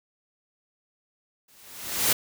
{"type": "noise with exponential growth", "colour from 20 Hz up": "white", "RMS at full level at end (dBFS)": -19, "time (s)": [1.48, 2.13], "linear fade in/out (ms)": 5, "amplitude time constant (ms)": 140, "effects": []}